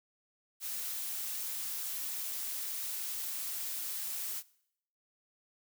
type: noise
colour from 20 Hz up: blue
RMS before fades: -38 dBFS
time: 0.6-4.43 s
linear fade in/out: 50 ms
effects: noise-tail reverb RT60 0.7 s tail -21 dB re dry